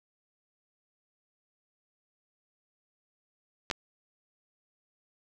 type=clicks; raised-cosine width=0.2 ms; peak=-14 / -13 dBFS; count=2; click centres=3.701 / 3.712 s; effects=none